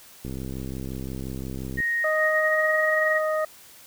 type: click train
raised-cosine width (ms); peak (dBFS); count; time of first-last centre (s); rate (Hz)
3; -21; 103; 0.25-1.803; 65.7
type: tone with pitch glide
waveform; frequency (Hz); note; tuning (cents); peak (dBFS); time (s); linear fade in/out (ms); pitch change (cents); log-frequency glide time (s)
sine; 1868 to 1888.6; A#6 to A#6; +3 to +22; -22; 1.77-3.2; 20; +19; 2.09-2.74
type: harmonic tone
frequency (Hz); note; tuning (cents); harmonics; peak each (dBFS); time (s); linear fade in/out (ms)
622.3; D#5; 0; 1 / 2 / 3; -23 / -29 / -33; 2.04-3.45; 5
effects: white hiss -49 dBFS RMS until 3.86 s